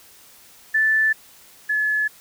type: tone pair in turn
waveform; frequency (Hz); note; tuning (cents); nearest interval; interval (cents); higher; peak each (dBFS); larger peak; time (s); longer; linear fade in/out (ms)
sine; 1756 / 1712.9; A6 / A6; -4 / -47; unison; 43; first; -15 / -18; first; 0.74-1.13 / 1.69-2.08; neither; 10
effects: white hiss -49 dBFS RMS until 2.2 s